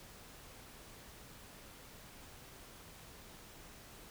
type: silence
effects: pink hiss -55 dBFS RMS until 4.1 s